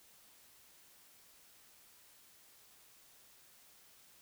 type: silence
effects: white hiss -63 dBFS RMS until 4.21 s